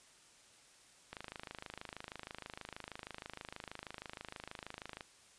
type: click train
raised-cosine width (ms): 0.3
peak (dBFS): -28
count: 103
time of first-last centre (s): 1.13-5.008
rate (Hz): 26.3
effects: white hiss -63 dBFS RMS until 5.38 s + resampled to 22050 Hz